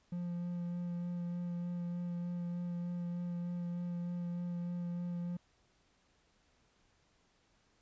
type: tone with vibrato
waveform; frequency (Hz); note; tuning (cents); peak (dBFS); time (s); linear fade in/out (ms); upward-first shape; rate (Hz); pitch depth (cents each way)
triangle; 174.61; F3; 0; -34; 0.12-5.37; 5; sine; 3.3; 12
effects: pink hiss -72 dBFS RMS until 7.81 s + resampled to 16000 Hz